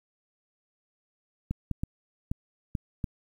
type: clicks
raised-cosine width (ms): 5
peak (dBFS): -17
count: 6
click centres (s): 1.51 / 1.713 / 1.835 / 2.315 / 2.752 / 3.042
effects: 9-bit